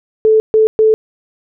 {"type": "tone bursts at uneven times", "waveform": "sine", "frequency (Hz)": 437.1, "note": "A4", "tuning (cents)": -11, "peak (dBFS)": -6, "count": 3, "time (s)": [[0.25, 0.4], [0.54, 0.67], [0.79, 0.94]], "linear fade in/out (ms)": 0, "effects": []}